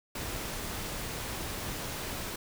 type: noise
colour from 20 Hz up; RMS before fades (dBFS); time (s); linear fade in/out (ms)
pink; -37; 0.15-2.36; 5
effects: none